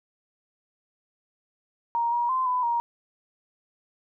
sine tone with pitch steps, 937 / 953 / 1035 / 1000 / 942 Hz, A#5 / A#5 / C6 / B5 / A#5, +9 / +38 / -19 / +21 / +18 cents, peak -22 dBFS, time 1.95-2.8 s, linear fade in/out 0 ms, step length 170 ms, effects none

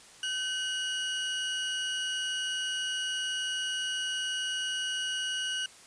40% pulse tone pair together, 1531 / 2890 Hz, G6 / F#7, -41 / -41 cents, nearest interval major seventh, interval 1100 cents, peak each -35 / -31 dBFS, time 0.23-5.66 s, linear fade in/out 2 ms, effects white hiss -53 dBFS RMS until 5.86 s + resampled to 22050 Hz

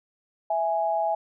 sine tone pair together, 659.3 / 830.7 Hz, E5 / G#5, 0 / 0 cents, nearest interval major third, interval 400 cents, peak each -25 dBFS, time 0.5-1.15 s, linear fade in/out 5 ms, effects none

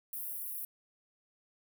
pink high-pass noise, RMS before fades -40 dBFS, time 0.13-0.65 s, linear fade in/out 2 ms, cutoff 11000 Hz, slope 48 dB/octave, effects none

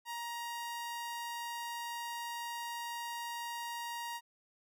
sawtooth tone, 942 Hz, A#5, 18 cents sharp, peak -35 dBFS, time 0.05-4.21 s, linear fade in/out 50 ms, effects none

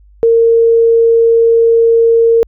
sine tone, 459.5 Hz, A#4, 25 cents flat, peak -5 dBFS, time 0.23-2.43 s, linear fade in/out 0 ms, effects added 50 Hz sine -40 dBFS peak until 2.47 s

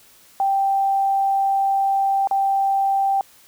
sine tone with dropouts, 784 Hz, G5, in tune, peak -16 dBFS, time 0.4-3.21 s, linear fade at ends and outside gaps 1 ms, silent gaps 2.273-2.311 s, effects white hiss -51 dBFS RMS until 3.47 s

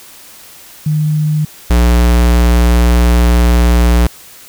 sine / square tone pair in turn, 152.5 / 59.62 Hz, D#3 / A#1, -34 / +40 cents, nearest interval octave + major third, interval 1626 cents, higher first, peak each -10 / -7 dBFS, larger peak second, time 0.86-1.45 / 1.7-4.07 s, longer second, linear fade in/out 5 ms, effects white hiss -37 dBFS RMS until 4.48 s

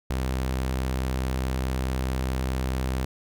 sawtooth tone, 64.7 Hz, C2, 19 cents flat, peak -21 dBFS, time 0.1-3.05 s, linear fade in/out 5 ms, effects none

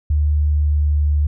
sine tone with pitch glide, 74.5 to 73.86 Hz, D2 to D2, +25 to +10 cents, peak -13 dBFS, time 0.1-1.27 s, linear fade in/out 5 ms, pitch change -15 cents, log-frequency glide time 0.45-1.06 s, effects none

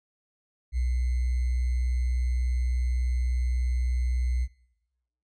sine tone with sample-and-hold, 61.74 Hz, B1, in tune, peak -23 dBFS, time 0.72-4.48 s, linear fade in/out 50 ms, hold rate 2100 Hz, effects noise-tail reverb RT60 0.9 s tail -21 dB re dry + resampled to 22050 Hz

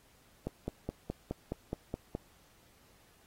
click train, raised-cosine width 2 ms, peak -21 dBFS, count 9, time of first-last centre 0.47-2.151 s, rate 4.76 Hz, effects pink hiss -65 dBFS RMS until 3.26 s + AAC 48 kbps

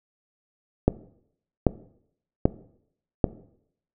click train, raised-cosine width 2 ms, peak -3 dBFS, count 4, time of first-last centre 0.88-3.242 s, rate 1.27 Hz, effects noise-tail reverb RT60 0.7 s tail -18 dB re dry

